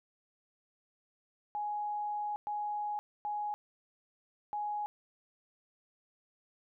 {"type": "tone bursts at uneven times", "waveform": "sine", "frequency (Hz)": 834, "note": "G#5", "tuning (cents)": 7, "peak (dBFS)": -33, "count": 4, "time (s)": [[1.55, 2.36], [2.47, 2.99], [3.25, 3.54], [4.53, 4.86]], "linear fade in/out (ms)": 0, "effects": []}